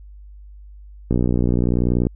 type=click train; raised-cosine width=3 ms; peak=-6 dBFS; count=59; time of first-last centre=1.11-2.069 s; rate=60.5 Hz; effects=added 50 Hz sine -38 dBFS peak until 2.15 s